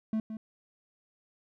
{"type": "tone with echo", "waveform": "triangle", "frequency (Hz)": 219.2, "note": "A3", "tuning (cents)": -6, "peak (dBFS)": -25, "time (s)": [0.13, 0.2], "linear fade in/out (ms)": 2, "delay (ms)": 170, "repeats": 1, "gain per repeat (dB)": -9, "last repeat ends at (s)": 0.37, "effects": []}